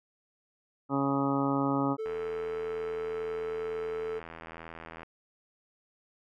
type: harmonic tone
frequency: 138.59 Hz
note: C#3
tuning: in tune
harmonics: 1 / 2 / 3 / 4 / 5 / 6 / 7 / 8 / 9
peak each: -35 / -28 / -37 / -36 / -41 / -36 / -39 / -40 / -35 dBFS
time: 0.89-1.97 s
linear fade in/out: 50 ms
type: tone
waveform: triangle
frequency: 440 Hz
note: A4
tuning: in tune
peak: -30 dBFS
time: 1.98-4.2 s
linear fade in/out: 20 ms
type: click train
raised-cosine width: 0.5 ms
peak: -28 dBFS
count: 245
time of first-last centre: 2.06-5.032 s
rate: 82.1 Hz
effects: none